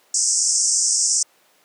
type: band-pass noise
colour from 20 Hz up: white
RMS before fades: -19 dBFS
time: 0.14-1.23 s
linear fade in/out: 5 ms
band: 5200 to 8600 Hz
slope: 96 dB/octave
effects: pink hiss -57 dBFS RMS until 1.64 s + high-pass 400 Hz 12 dB/octave